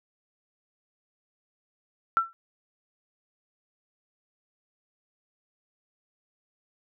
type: tone with exponential decay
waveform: sine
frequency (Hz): 1345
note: E6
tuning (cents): +34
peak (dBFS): -15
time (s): 2.17-2.33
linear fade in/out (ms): 0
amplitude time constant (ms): 33
effects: none